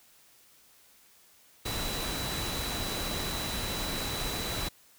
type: tone in noise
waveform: sine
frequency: 3951 Hz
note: B7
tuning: in tune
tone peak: -38 dBFS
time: 1.65-4.69 s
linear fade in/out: 10 ms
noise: pink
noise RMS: -34 dBFS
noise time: 1.65-4.69 s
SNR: -7 dB
effects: white hiss -60 dBFS RMS until 4.98 s